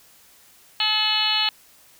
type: harmonic tone with a mistuned harmonic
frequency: 430.1 Hz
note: A4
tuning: 39 cents flat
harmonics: 2 / 3 / 4 / 5 / 6 / 7 / 8 / 9 / 10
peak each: -29 / -33 / -33 / -34 / -28 / -23 / -29 / -29 / -24 dBFS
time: 0.8-1.49 s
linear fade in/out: 2 ms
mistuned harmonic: 7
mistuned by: -17 cents
effects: white hiss -53 dBFS RMS until 1.99 s